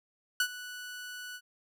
sawtooth tone with ADSR envelope, 1480 Hz, F#6, in tune, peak -20 dBFS, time 0.4-1.41 s, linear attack 3 ms, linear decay 71 ms, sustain -17 dB, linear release 57 ms, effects none

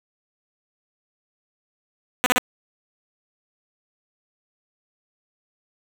5% pulse tone bursts, 250 Hz, B3, 21 cents sharp, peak -5 dBFS, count 3, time 2.24-2.381 s, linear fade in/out 0 ms, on 21 ms, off 39 ms, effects none

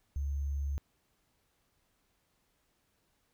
sine tone with sample-and-hold, 70.5 Hz, C#2, 30 cents sharp, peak -31 dBFS, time 0.16-0.78 s, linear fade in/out 0 ms, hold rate 6300 Hz, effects pink hiss -75 dBFS RMS until 3.33 s

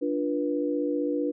sine chord, B diminished, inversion first, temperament equal with one note detuned, 293.7 / 349.2 / 486.8 Hz, D4 / F4 / B4, 0 / 0 / -25 cents, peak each -27 / -32 / -29 dBFS, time 0.01-1.32 s, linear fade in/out 20 ms, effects none

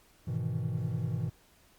triangle chord, E major seventh, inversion first, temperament just, 103.01 / 123.61 / 154.51 / 164.81 Hz, G#2 / B2 / D#3 / E3, -14 / +2 / -12 / 0 cents, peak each -34 / -32 / -35 / -35 dBFS, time 0.27-1.3 s, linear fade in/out 10 ms, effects pink hiss -63 dBFS RMS until 1.78 s + Opus 48 kbps

